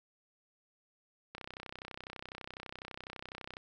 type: click train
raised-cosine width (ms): 0.3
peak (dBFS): -27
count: 72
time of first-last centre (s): 1.35-3.569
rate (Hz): 32
effects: none